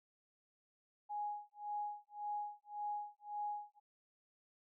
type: tone with tremolo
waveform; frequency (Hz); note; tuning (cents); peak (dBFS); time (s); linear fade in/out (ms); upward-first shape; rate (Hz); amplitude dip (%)
sine; 830.6; G#5; 0; -37; 1.09-3.8; 20; sine; 1.8; 100
effects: none